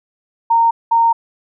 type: tone pair in turn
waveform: sine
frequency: 922 / 922 Hz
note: A#5 / A#5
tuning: -19 / -19 cents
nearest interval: unison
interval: 0 cents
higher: neither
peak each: -9 dBFS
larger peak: neither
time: 0.5-0.71 / 0.91-1.13 s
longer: second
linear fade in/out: 10 ms
effects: none